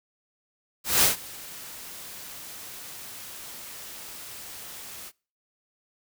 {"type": "noise with ADSR envelope", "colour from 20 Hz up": "white", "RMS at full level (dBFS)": -18, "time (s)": [0.84, 5.12], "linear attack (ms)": 190, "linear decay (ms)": 130, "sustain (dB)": -23, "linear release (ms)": 49, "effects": ["noise-tail reverb RT60 0.4 s tail -26 dB re dry"]}